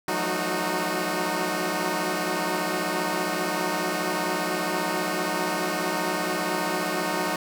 10% pulse tone cluster, 170.2 / 185.2 / 217.2 / 308.1 / 365.9 Hz, F3 / F#3 / A3 / D#4 / F#4, -44 / +2 / -22 / -17 / -19 cents, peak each -27 / -23 / -27 / -20 / -23 dBFS, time 0.08-7.36 s, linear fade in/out 2 ms, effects none

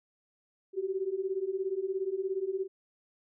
sine beating tone pair, 371.9 / 388.9 Hz, F#4 / G4, +9 / -14 cents, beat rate 17 Hz, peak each -34 / -32 dBFS, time 0.73-2.68 s, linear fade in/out 50 ms, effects none

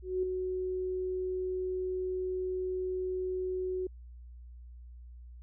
sine tone with ADSR envelope, 370 Hz, F#4, in tune, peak -26 dBFS, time 0.02-3.87 s, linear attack 210 ms, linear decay 4 ms, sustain -5 dB, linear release 4 ms, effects added 60 Hz sine -46 dBFS peak until 5.42 s

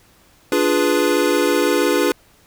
square chord, D diminished seventh, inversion none, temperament equal, 293.7 / 349.2 / 415.3 / 493.9 Hz, D4 / F4 / Ab4 / Cb5, 0 / 0 / 0 / 0 cents, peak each -21 dBFS, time 0.52-2.12 s, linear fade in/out 2 ms, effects pink hiss -53 dBFS RMS until 2.46 s

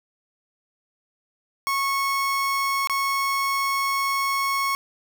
30% pulse tone with dropouts, 1099 Hz, C#6, 15 cents flat, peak -19 dBFS, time 1.67-4.75 s, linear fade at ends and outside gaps 0 ms, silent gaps 2.873-2.897 s, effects none

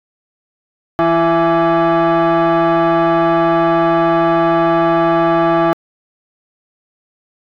sine tone with frequency modulation, 164.81 Hz, E3, in tune, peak -7 dBFS, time 0.99-5.73 s, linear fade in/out 0 ms, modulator 501 Hz, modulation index 2, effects tanh soft clip ceiling -9 dBFS

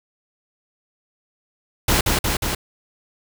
pink noise with echo, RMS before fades -17 dBFS, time 1.88-2.01 s, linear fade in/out 5 ms, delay 180 ms, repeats 3, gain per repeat -2 dB, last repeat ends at 2.55 s, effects none

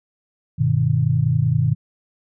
sine chord, G augmented, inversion none, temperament just, 98 / 122.5 / 153.12 Hz, G2 / B2 / D#3, 0 / -14 / -27 cents, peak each -23 / -18 / -19 dBFS, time 0.58-1.75 s, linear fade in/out 20 ms, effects none

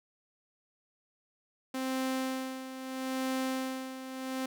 sawtooth tone with tremolo, 261.6 Hz, C4, in tune, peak -26 dBFS, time 1.74-4.46 s, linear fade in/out 5 ms, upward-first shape sine, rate 0.77 Hz, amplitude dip 70%, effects none

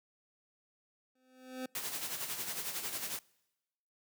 25% pulse tone with exponential growth, 257.1 Hz, C4, 30 cents flat, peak -32 dBFS, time 1.15-1.66 s, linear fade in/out 5 ms, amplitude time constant 110 ms
white noise with tremolo, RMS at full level -37 dBFS, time 1.75-3.19 s, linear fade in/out 2 ms, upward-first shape sine, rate 11 Hz, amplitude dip 55%
effects noise-tail reverb RT60 1.0 s tail -25 dB re dry + high-pass 100 Hz 12 dB/octave

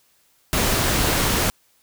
pink noise, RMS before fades -20 dBFS, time 0.53-1.5 s, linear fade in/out 0 ms, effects white hiss -61 dBFS RMS until 1.82 s

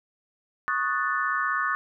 sine chord, D# half-diminished seventh, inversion third, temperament equal, 1108.7 / 1244.5 / 1480 / 1760 Hz, C#6 / D#6 / F#6 / A6, 0 / 0 / 0 / 0 cents, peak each -29 dBFS, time 0.68-1.75 s, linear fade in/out 0 ms, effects none

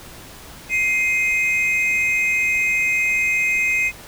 triangle tone pair together, 2100 / 2515 Hz, C7 / D#7, +6 / +18 cents, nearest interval minor third, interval 312 cents, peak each -19 / -17 dBFS, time 0.69-3.92 s, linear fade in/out 50 ms, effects pink hiss -40 dBFS RMS until 4.07 s

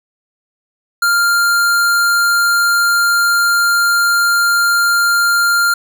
square tone, 1396.9 Hz, F6, in tune, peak -11 dBFS, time 1.02-5.74 s, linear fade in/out 5 ms, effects none

